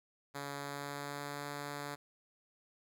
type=tone with pitch glide; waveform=5% pulse; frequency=141.8 to 144.2 Hz; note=C#3 to D3; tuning=+40 to -31 cents; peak=-29 dBFS; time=0.34-1.96 s; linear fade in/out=20 ms; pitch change=+29 cents; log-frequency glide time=0.53-1.42 s; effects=none